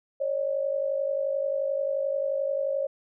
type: tone pair together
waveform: sine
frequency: 550 / 601.4 Hz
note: C#5 / D5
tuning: -14 / +41 cents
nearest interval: major second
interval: 155 cents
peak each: -26 / -30 dBFS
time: 0.2-2.87 s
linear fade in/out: 10 ms
effects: none